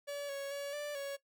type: tone with pitch steps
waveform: 45% pulse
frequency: 572 / 556 / 566 / 587 / 558 Hz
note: D5 / C#5 / C#5 / D5 / C#5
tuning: -46 / +5 / +36 / -1 / +11 cents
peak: -38 dBFS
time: 0.07-1.17 s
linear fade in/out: 20 ms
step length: 220 ms
effects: noise-tail reverb RT60 0.1 s tail -17 dB re dry